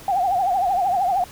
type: tone with vibrato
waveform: sine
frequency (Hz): 750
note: F#5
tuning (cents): +23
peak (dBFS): -17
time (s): 0.08-1.24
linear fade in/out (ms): 2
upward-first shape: triangle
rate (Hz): 13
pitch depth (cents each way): 150
effects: pink hiss -42 dBFS RMS until 1.31 s